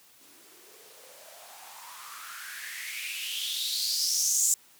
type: noise with band-pass filter sweep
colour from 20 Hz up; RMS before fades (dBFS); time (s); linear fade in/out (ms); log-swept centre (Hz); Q
violet; -33; 0.21-4.54; 2; 270 to 7500; 6
effects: white hiss -58 dBFS RMS until 4.79 s + high-pass 100 Hz 12 dB/octave